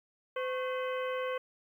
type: harmonic tone with a mistuned harmonic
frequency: 511 Hz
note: C5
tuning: 41 cents flat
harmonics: 1 / 2 / 3 / 4 / 5 / 6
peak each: -33 / -39 / -43 / -45 / -47 / -49 dBFS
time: 0.36-1.38 s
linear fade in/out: 5 ms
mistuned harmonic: 2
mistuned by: +120 cents
effects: 11-bit